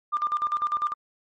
sine tone with tremolo, 1197 Hz, D6, 33 cents sharp, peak -20 dBFS, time 0.12-0.94 s, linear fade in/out 20 ms, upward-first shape square, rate 10 Hz, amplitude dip 75%, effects tanh soft clip ceiling -16 dBFS + MP3 32 kbps

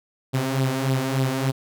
sawtooth tone with flanger, 132.6 Hz, C3, 23 cents sharp, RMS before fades -23 dBFS, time 0.33-1.52 s, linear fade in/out 20 ms, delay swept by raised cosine 0.22 to 4.42 ms, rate 3.4 Hz, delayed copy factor +0.6, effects none

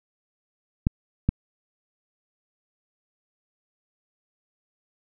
clicks, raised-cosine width 5 ms, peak -7 dBFS, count 2, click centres 0.869 / 1.29 s, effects none

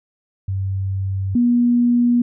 sine tone pair in turn, 96.4 / 240.9 Hz, G2 / B3, -28 / -43 cents, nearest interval octave + major third, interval 1585 cents, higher second, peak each -19 / -12 dBFS, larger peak second, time 0.48-1.35 / 1.35-2.22 s, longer neither, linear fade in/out 5 ms, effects none

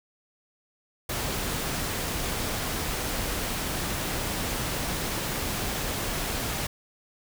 pink noise, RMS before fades -30 dBFS, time 1.09-6.67 s, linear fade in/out 5 ms, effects none

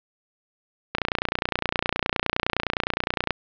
click train, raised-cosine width 0.3 ms, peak -5 dBFS, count 71, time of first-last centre 0.95-3.307 s, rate 29.7 Hz, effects low-pass 4000 Hz 12 dB/octave

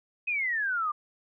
sine exponential sweep, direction down, 2556 to 1174.7 Hz, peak -26 dBFS, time 0.27-0.92 s, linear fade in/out 10 ms, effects none

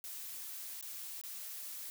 blue noise with dropouts, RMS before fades -45 dBFS, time 0.04-1.9 s, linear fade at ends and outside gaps 0 ms, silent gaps 0.811-0.826 / 1.214-1.237 s, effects none

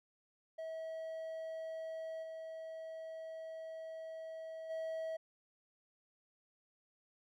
triangle tone with level steps, 645 Hz, E5, 38 cents flat, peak -39 / -42 / -36 dBFS, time 0.58-5.17 s, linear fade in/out 10 ms, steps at 2.22 / 4.69 s, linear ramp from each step 20 ms, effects none

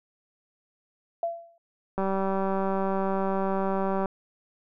sine tone with exponential decay, 677 Hz, E5, 46 cents sharp, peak -22 dBFS, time 1.23-1.58 s, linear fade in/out 2 ms, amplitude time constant 75 ms
click train, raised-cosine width 1 ms, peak -15 dBFS, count 402, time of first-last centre 1.98-4.058 s, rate 193 Hz
effects none

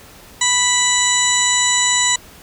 harmonic tone with a mistuned harmonic, 987.8 Hz, B5, in tune, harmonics 1 / 2 / 3 / 4 / 6 / 7 / 8, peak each -22 / -20 / -25 / -20 / -27 / -18 / -21 dBFS, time 0.41-2.16 s, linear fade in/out 5 ms, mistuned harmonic 7, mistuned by +28 cents, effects pink hiss -42 dBFS RMS until 2.42 s

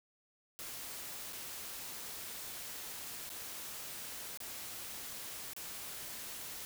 white noise with dropouts, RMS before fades -45 dBFS, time 0.59-6.65 s, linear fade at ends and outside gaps 0 ms, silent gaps 1.325-1.33 / 3.292-3.301 / 4.374-4.403 / 5.534-5.564 s, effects none

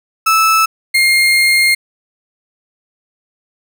35% pulse tone pair in turn, 1310 / 2126 Hz, E6 / C7, -11 / +27 cents, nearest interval minor sixth, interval 838 cents, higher second, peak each -7 / -7 dBFS, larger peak neither, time 0.26-0.66 / 0.94-1.75 s, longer second, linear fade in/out 10 ms, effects none

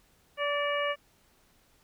harmonic tone with a mistuned harmonic, 577 Hz, D5, 31 cents flat, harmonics 1 / 2 / 3 / 4 / 5, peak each -30 / -33 / -35 / -36 / -37 dBFS, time 0.37-0.96 s, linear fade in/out 50 ms, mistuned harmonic 3, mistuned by +36 cents, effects pink hiss -65 dBFS RMS until 1.83 s

